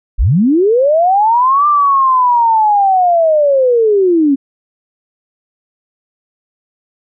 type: linear two-way sweep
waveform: sine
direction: up then down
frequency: 30.58 to 1193 to 265.1 Hz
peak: -7 dBFS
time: 0.18-4.36 s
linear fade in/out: 20 ms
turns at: 1.67 s
effects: none